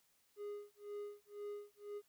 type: tone with tremolo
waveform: triangle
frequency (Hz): 412.1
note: G#4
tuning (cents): -13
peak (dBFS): -40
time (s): 0.36-2.02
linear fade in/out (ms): 50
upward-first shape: sine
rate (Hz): 2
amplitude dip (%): 100
effects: white hiss -75 dBFS RMS until 2.08 s